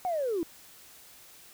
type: linear sweep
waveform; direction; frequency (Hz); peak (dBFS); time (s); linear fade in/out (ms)
sine; down; 754 to 311.6; -26; 0.05-0.43; 0
effects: tanh soft clip ceiling -23 dBFS + white hiss -53 dBFS RMS until 1.53 s